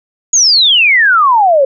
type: exponential sweep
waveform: sine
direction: down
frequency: 6850 to 523.3 Hz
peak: -5 dBFS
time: 0.33-1.65 s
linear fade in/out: 5 ms
effects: none